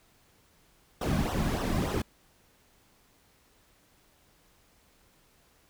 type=noise with flanger; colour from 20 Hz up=brown; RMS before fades=-29 dBFS; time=1.01-2.02 s; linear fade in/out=5 ms; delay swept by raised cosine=0.42 to 2.32 ms; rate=3.4 Hz; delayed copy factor=-0.8; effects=pink hiss -64 dBFS RMS until 5.69 s